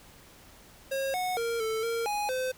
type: tone with pitch steps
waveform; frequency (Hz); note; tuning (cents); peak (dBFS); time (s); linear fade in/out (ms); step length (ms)
square; 541 / 733 / 464.4 / 442.2 / 461.7 / 830 / 514; C#5 / F#5 / A#4 / A4 / A#4 / G#5 / C5; -42 / -16 / -7 / +9 / -17 / -1 / -31; -29; 0.91-2.52; 10; 230
effects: pink hiss -54 dBFS RMS until 2.57 s